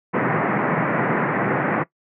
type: band-pass noise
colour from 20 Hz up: pink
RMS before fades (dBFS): -21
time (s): 0.13-1.84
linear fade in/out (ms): 20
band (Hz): 130 to 2100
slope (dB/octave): 48
effects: noise-tail reverb RT60 0.1 s tail -19 dB re dry